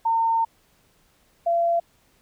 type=tone pair in turn; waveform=sine; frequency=910 / 681.7 Hz; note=A#5 / F5; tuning=-42 / -42 cents; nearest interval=perfect fourth; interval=500 cents; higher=first; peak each=-18 dBFS; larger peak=neither; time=0.05-0.45 / 1.46-1.8 s; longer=first; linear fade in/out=10 ms; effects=pink hiss -62 dBFS RMS until 2.21 s